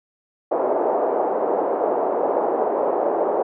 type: band-pass noise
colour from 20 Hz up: pink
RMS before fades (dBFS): -21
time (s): 0.51-3.43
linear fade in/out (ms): 10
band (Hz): 400 to 800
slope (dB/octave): 24
effects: none